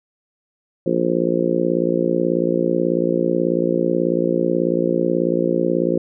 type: harmonic tone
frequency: 58.27 Hz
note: A#1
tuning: in tune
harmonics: 3 / 4 / 5 / 6 / 7 / 8 / 9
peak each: -24 / -25 / -24 / -21 / -26 / -25 / -23 dBFS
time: 0.86-5.98 s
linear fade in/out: 5 ms
effects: none